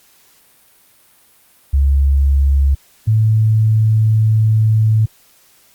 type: tone pair in turn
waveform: sine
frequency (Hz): 69.2 / 109.57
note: C#2 / A2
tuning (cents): -2 / -7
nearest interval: minor sixth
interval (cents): 795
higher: second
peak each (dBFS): -9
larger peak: neither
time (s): 1.73-2.75 / 3.07-5.06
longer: second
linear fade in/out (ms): 10
effects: white hiss -51 dBFS RMS until 5.74 s + Opus 48 kbps